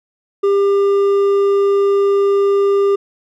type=tone with hard clipping; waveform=sine; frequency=398.8 Hz; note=G4; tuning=30 cents sharp; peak=-12 dBFS; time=0.43-2.96 s; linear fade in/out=10 ms; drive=5 dB; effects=none